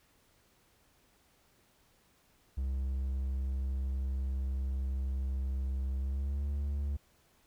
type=tone with pitch glide; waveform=triangle; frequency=66.3 to 71.06 Hz; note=C2 to C#2; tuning=+23 to +44 cents; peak=-29 dBFS; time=2.57-6.97 s; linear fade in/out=10 ms; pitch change=+121 cents; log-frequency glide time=5.97-6.46 s; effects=pink hiss -68 dBFS RMS until 7.46 s